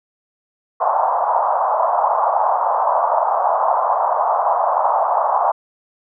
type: band-pass noise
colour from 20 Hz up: pink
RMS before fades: -17 dBFS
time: 0.8-5.52 s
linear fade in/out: 10 ms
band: 640 to 1100 Hz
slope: 48 dB/octave
effects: none